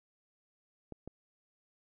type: clicks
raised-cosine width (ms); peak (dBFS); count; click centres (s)
2; -30; 2; 0.923 / 1.076
effects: none

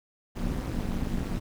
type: noise with amplitude modulation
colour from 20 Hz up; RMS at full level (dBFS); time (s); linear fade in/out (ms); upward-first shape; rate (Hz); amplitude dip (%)
brown; -26; 0.35-1.4; 20; sine; 208; 100
effects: none

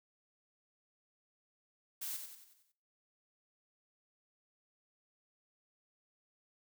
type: noise with echo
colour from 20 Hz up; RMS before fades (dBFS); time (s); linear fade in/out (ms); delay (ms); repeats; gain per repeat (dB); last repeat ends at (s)
blue; -41; 2.01-2.17; 10; 92; 6; -6; 2.722
effects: noise-tail reverb RT60 0.5 s tail -18 dB re dry

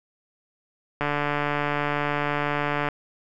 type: click train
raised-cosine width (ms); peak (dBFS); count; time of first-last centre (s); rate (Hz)
0.5; -10; 275; 1.01-2.887; 146
effects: none

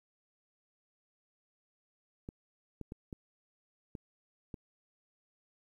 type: clicks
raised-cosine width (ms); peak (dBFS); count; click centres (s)
3; -29; 6; 2.289 / 2.813 / 2.921 / 3.128 / 3.952 / 4.542
effects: 11-bit

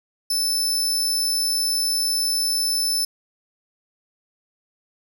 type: tone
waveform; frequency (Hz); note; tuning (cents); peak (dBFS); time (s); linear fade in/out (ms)
sawtooth; 5274; E8; 0; -17; 0.3-3.05; 5
effects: none

